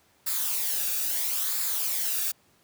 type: noise with flanger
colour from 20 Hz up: blue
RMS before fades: -28 dBFS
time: 0.26-2.32 s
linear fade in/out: 10 ms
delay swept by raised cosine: 0.33 to 0.98 ms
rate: 0.75 Hz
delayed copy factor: -0.55
effects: pink hiss -63 dBFS RMS until 2.63 s + high-pass 80 Hz 12 dB/octave